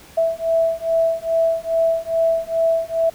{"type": "beating tone pair", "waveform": "sine", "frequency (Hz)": [657, 659.4], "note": ["E5", "E5"], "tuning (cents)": [-6, 0], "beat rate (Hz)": 2.4, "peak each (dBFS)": -19, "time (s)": [0.17, 3.1], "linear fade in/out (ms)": 10, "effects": ["pink hiss -45 dBFS RMS until 3.14 s"]}